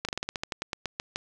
slowing click train, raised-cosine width 0.2 ms, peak -13 dBFS, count 14, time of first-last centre 0.05-1.159 s, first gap 37 ms, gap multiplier 1.13, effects none

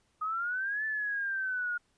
sine exponential two-way sweep, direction up then down, 1243 to 1760 to 1425 Hz, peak -30 dBFS, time 0.21-1.78 s, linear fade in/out 10 ms, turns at 0.85 s, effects pink hiss -72 dBFS RMS until 1.97 s + resampled to 22050 Hz

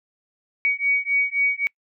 sine beating tone pair, 2250 / 2253.8 Hz, C#7 / C#7, +25 / +28 cents, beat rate 3.8 Hz, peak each -22 dBFS, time 0.65-1.67 s, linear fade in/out 0 ms, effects noise-tail reverb RT60 0.1 s tail -26 dB re dry

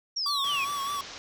sine exponential sweep, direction down, 5700 to 2371 Hz, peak -27 dBFS, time 0.16-0.65 s, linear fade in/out 10 ms
square tone with vibrato, 1129 Hz, C#6, 31 cents sharp, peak -30 dBFS, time 0.26-1.01 s, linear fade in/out 2 ms, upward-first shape sine, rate 4.9 Hz, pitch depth 49 cents each way
white low-pass noise, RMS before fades -43 dBFS, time 0.44-1.18 s, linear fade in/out 0 ms, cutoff 6100 Hz, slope 48 dB/octave
effects none

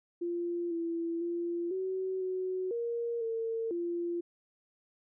sine tone with pitch steps, 345.7 / 334.9 / 343.5 / 376.7 / 371.6 / 469 / 453.5 / 344.7 Hz, F4 / E4 / F4 / F#4 / F#4 / A#4 / A#4 / F4, -18 / +27 / -29 / +31 / +7 / +11 / -48 / -23 cents, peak -31 dBFS, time 0.21-4.21 s, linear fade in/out 10 ms, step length 500 ms, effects none

